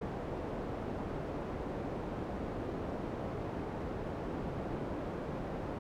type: low-pass noise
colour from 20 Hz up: white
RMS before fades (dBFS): -39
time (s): 0.01-5.79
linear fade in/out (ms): 10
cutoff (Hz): 520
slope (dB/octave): 12
effects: none